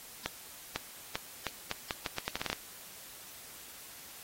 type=accelerating click train; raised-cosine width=0.2 ms; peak=-15 dBFS; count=14; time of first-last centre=0.26-2.53 s; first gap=500 ms; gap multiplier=0.79; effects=white hiss -50 dBFS RMS until 4.23 s + AAC 48 kbps